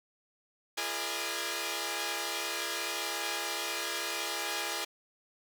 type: tone cluster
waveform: 5% pulse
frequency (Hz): 337.7 / 411.9 / 471.9 / 600 / 823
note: E4 / G#4 / A#4 / D5 / G#5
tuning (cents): +42 / -14 / +21 / +37 / -16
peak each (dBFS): -28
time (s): 0.77-4.85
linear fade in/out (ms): 10
effects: none